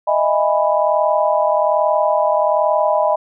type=chord; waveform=sine; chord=E major seventh; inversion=third; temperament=just; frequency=618.1 / 659.3 / 824.1 / 988.9 Hz; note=D#5 / E5 / G#5 / B5; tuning=-12 / 0 / -14 / +2 cents; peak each=-16 / -20 / -20 / -19 dBFS; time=0.07-3.16 s; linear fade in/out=10 ms; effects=none